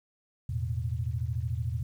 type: chord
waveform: sine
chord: E suspended fourth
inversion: none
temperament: equal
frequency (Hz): 82.41 / 110 / 123.47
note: E2 / A2 / B2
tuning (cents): 0 / 0 / 0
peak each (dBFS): -33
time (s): 0.49-1.83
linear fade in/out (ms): 5
effects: 10-bit